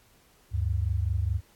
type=tone pair together; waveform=sine; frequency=74 / 98.78 Hz; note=D2 / G2; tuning=+14 / +14 cents; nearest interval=perfect fourth; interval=500 cents; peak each=-27 dBFS; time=0.51-1.41 s; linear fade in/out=50 ms; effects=pink hiss -61 dBFS RMS until 1.55 s + AAC 64 kbps